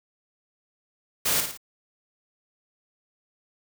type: noise with echo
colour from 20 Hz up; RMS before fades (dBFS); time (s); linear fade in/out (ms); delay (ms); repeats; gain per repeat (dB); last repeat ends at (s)
white; -24; 1.25-1.41; 10; 55; 3; -6; 1.575
effects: none